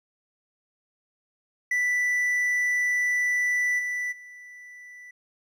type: tone with level steps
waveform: triangle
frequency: 1975.5 Hz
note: B6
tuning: in tune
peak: -20 / -25 / -41 dBFS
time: 1.71-5.11 s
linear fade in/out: 5 ms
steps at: 3.78 / 4.11 s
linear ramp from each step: 20 ms
effects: none